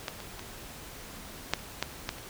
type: clicks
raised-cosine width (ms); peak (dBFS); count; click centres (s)
0.2; -14 / -24 / -23 / -7 / -30 / -10 / -13 / -28; 8; 0.082 / 0.203 / 0.394 / 1.536 / 1.592 / 1.826 / 2.091 / 2.184
effects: pink hiss -45 dBFS RMS until 2.29 s